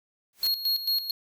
white noise with exponential growth, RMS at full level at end -33 dBFS, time 0.33-0.47 s, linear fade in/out 1 ms, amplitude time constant 30 ms
square tone with tremolo, 4295 Hz, C8, 44 cents sharp, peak -23 dBFS, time 0.43-1.11 s, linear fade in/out 2 ms, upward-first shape square, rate 4.5 Hz, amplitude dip 70%
effects none

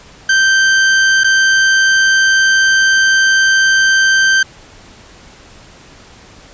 40% pulse tone with dropouts, 1562 Hz, G6, 7 cents flat, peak -7 dBFS, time 0.29-4.43 s, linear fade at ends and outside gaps 5 ms, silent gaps 1.236-1.243 s, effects pink hiss -40 dBFS RMS until 6.53 s + resampled to 16000 Hz

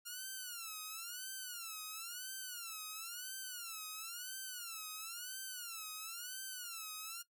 5% pulse tone with vibrato, 1396.9 Hz, F6, in tune, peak -33 dBFS, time 0.05-7.23 s, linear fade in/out 20 ms, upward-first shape sine, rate 0.98 Hz, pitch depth 180 cents each way, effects noise-tail reverb RT60 0.1 s tail -17 dB re dry

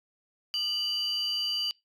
sine tone pair together, 2960 / 4705 Hz, F#7 / D8, 0 / +2 cents, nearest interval minor sixth, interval 802 cents, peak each -28 dBFS, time 0.54-1.71 s, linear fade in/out 0 ms, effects noise-tail reverb RT60 0.2 s tail -25 dB re dry + tanh soft clip ceiling -24 dBFS

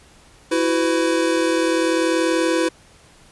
square chord, E suspended second, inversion none, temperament equal with one note detuned, 329.6 / 370 / 502.8 Hz, E4 / F#4 / B4, 0 / 0 / +31 cents, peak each -20 / -25 / -22 dBFS, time 0.51-2.69 s, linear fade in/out 10 ms, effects pink hiss -50 dBFS RMS until 3.31 s + resampled to 24000 Hz

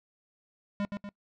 square tone with echo, 202.7 Hz, G#3, 42 cents flat, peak -29 dBFS, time 0.8-0.85 s, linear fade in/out 0 ms, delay 120 ms, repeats 2, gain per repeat -5 dB, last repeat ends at 1.09 s, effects noise-tail reverb RT60 0.1 s tail -23 dB re dry + low-pass 3000 Hz 12 dB/octave

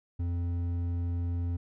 triangle tone with hard clipping, 86.8 Hz, F2, 10 cents flat, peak -30 dBFS, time 0.19-1.57 s, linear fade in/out 10 ms, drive 10 dB, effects none

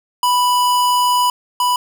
square tone pair in turn, 987.8 / 987.8 Hz, B5 / B5, 0 / 0 cents, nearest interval unison, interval 0 cents, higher neither, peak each -13 / -14 dBFS, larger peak first, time 0.23-1.3 / 1.6-1.76 s, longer first, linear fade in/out 2 ms, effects none

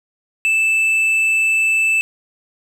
sine tone with tanh clipping, 2637 Hz, E7, in tune, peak -14 dBFS, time 0.45-2.01 s, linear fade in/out 0 ms, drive 5 dB, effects none

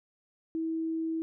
sine tone, 324.1 Hz, E4, 29 cents flat, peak -29 dBFS, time 0.55-1.22 s, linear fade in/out 0 ms, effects none

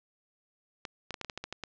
clicks, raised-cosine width 0.2 ms, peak -20 dBFS, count 10, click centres 0.852 / 1.107 / 1.142 / 1.213 / 1.247 / 1.298 / 1.376 / 1.44 / 1.526 / 1.637 s, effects low-pass 6000 Hz 12 dB/octave

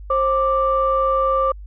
sine tone pair together, 532.5 / 1176 Hz, C5 / D6, +30 / +2 cents, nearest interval octave + major second, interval 1372 cents, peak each -18 / -17 dBFS, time 0.1-1.52 s, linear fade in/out 5 ms, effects tanh soft clip ceiling -7 dBFS + added 50 Hz sine -33 dBFS peak until 1.66 s

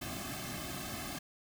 pink noise with comb filter, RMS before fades -41 dBFS, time 0.01-1.19 s, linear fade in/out 10 ms, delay 2.1 ms, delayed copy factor -1, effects none

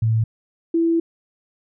sine tone pair in turn, 111.8 / 332.3 Hz, A2 / E4, +28 / +14 cents, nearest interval octave + perfect fifth, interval 1886 cents, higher second, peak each -15 dBFS, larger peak neither, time 0.02-0.24 / 0.74-1 s, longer second, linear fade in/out 5 ms, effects none

